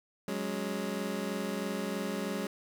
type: chord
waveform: 25% pulse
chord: F# suspended second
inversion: none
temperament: just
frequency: 185 / 208.1 / 277.5 Hz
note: F#3 / G#3 / C#4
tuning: 0 / +4 / +2 cents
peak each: -34 / -32 / -36 dBFS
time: 0.28-2.47 s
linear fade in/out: 2 ms
effects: none